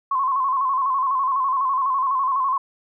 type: tone with vibrato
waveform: sine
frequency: 1066 Hz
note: C6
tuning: 32 cents sharp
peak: -18 dBFS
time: 0.11-2.58 s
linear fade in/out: 5 ms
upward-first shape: square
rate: 12 Hz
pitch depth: 62 cents each way
effects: none